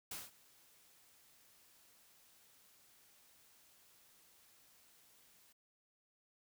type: noise with ADSR envelope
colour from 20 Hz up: white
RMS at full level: -44 dBFS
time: 0.11-5.53 s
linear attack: 4 ms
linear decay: 190 ms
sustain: -23 dB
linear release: 11 ms
effects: none